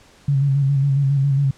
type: tone with vibrato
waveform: sine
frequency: 138.6 Hz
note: C#3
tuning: in tune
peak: -14 dBFS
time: 0.28-1.51 s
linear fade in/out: 5 ms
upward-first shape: square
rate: 7.3 Hz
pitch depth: 38 cents each way
effects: pink hiss -50 dBFS RMS until 1.57 s + low-pass 8000 Hz 12 dB/octave